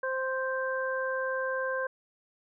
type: harmonic tone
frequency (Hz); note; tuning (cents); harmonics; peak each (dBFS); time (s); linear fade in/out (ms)
523.3; C5; 0; 1 / 2 / 3; -31 / -36 / -33; 0.03-1.87; 5
effects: none